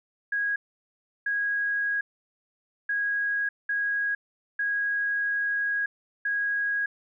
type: tone bursts at uneven times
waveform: sine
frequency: 1648 Hz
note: G#6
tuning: 14 cents flat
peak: -24 dBFS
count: 6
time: 0.32-0.56 / 1.26-2.01 / 2.89-3.49 / 3.69-4.15 / 4.59-5.86 / 6.25-6.86 s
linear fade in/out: 5 ms
effects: none